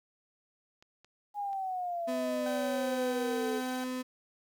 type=clicks; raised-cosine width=0.2 ms; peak=-39 dBFS; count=3; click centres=0.825 / 1.046 / 1.531 s
type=exponential sweep; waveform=sine; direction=down; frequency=830.6 to 426.9 Hz; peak=-32 dBFS; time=1.34-3.62 s; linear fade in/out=50 ms
type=tone with pitch glide; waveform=35% pulse; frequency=252.1 to 254.4 Hz; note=B3 to C4; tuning=+36 to -48 cents; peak=-32 dBFS; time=2.07-4.03 s; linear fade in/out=20 ms; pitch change=+16 cents; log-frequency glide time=3.22-3.52 s
type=tone; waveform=30% pulse; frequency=767 Hz; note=G5; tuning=38 cents flat; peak=-36 dBFS; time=2.46-3.84 s; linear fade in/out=2 ms
effects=11-bit